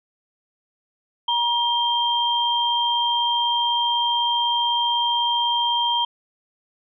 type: tone pair together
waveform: sine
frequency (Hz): 952 / 3178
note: A#5 / G7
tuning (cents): +36 / +23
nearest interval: octave + major sixth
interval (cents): 2087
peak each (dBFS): -21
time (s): 1.28-6.05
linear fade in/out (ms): 5
effects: none